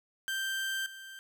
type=tone with level steps; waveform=30% pulse; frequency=1568 Hz; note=G6; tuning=in tune; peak=-29 / -42 dBFS; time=0.28-1.19 s; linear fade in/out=0 ms; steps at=0.86 s; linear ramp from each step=2 ms; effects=none